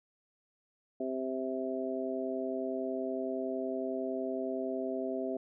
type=harmonic tone; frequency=130.81 Hz; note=C3; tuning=in tune; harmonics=2 / 3 / 4 / 5; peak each=-37 / -37 / -42 / -37 dBFS; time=1-5.37 s; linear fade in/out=5 ms; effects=none